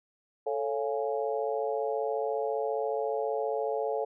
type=harmonic tone with a mistuned harmonic; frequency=138.59 Hz; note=C#3; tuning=in tune; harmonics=3 / 4 / 5 / 6; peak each=-31 / -33 / -35 / -37 dBFS; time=0.46-4.05 s; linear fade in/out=10 ms; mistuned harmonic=3; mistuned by=+97 cents; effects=none